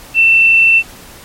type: tone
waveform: sine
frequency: 2682 Hz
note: E7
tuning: 29 cents sharp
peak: -5 dBFS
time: 0.14-0.83 s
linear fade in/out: 50 ms
effects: pink hiss -36 dBFS RMS until 1.24 s + MP3 64 kbps